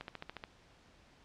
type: click train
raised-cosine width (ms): 0.3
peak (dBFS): -26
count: 7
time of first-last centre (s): 0.01-0.439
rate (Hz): 14
effects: pink hiss -63 dBFS RMS until 1.24 s + low-pass 5000 Hz 12 dB/octave